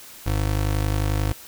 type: tone pair together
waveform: square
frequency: 51.25 / 102.5 Hz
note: G#1 / G#2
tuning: -22 / -22 cents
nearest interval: octave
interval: 1200 cents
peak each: -24 dBFS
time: 0.26-1.33 s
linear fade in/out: 5 ms
effects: white hiss -43 dBFS RMS until 1.47 s